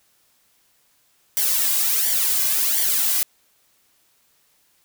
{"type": "noise with flanger", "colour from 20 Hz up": "blue", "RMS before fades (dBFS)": -20, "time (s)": [1.37, 3.23], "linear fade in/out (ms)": 0, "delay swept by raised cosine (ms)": [0.76, 2.26], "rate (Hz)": 1.4, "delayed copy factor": -0.75, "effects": ["white hiss -62 dBFS RMS until 4.84 s"]}